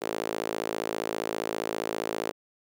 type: tone with high-pass filter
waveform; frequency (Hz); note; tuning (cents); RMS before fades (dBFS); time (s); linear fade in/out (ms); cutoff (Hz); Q
sawtooth; 55; A1; 0; -32; 0.01-2.32; 20; 420; 2
effects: none